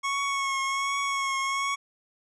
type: tone with vibrato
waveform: 25% pulse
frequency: 1100 Hz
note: C#6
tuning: 14 cents flat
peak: -22 dBFS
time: 0.03-1.76 s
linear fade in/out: 20 ms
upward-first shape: triangle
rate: 1.3 Hz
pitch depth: 30 cents each way
effects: resampled to 22050 Hz